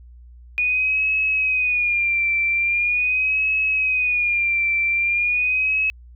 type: tone with vibrato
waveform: sine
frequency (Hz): 2456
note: D#7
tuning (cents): -23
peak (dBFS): -17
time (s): 0.58-5.9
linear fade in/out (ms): 0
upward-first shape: sine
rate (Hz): 0.42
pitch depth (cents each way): 80
effects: added 60 Hz sine -41 dBFS peak until 6.15 s